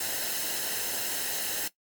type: noise with comb filter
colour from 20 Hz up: white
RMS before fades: -31 dBFS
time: 0-1.68 s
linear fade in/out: 5 ms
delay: 0.86 ms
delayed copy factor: -0.6
effects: noise-tail reverb RT60 0.1 s tail -17 dB re dry + MP3 96 kbps